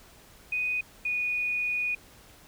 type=tone pair in turn; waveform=sine; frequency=2489 / 2465 Hz; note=D#7 / D#7; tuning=0 / -17 cents; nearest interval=unison; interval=17 cents; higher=first; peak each=-26 dBFS; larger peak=neither; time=0.52-0.81 / 1.05-1.95 s; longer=second; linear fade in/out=5 ms; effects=pink hiss -54 dBFS RMS until 2.47 s